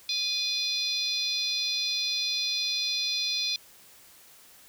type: harmonic tone with a mistuned harmonic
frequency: 823 Hz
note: G#5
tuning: 16 cents flat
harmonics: 3 / 4 / 5 / 6 / 7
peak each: -36 / -31 / -30 / -34 / -39 dBFS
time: 0.09-3.56 s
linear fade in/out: 2 ms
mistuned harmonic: 4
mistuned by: +97 cents
effects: white hiss -54 dBFS RMS until 4.68 s